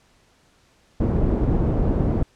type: low-pass noise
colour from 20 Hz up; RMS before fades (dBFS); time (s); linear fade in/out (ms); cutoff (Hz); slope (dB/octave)
pink; -20; 1-2.23; 5; 410; 12
effects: pink hiss -59 dBFS RMS until 2.35 s + low-pass 8000 Hz 12 dB/octave